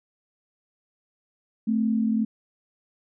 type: tone pair together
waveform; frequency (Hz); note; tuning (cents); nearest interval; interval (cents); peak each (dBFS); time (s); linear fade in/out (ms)
sine; 220 / 261.6; A3 / C4; 0 / 0; minor third; 300; -21 / -28; 1.67-2.25; 10
effects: none